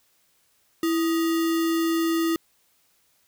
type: tone with sample-and-hold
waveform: sine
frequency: 330 Hz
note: E4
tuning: 2 cents sharp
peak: -20 dBFS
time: 0.83-2.36 s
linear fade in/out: 2 ms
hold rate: 1575 Hz
effects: white hiss -65 dBFS RMS until 3.27 s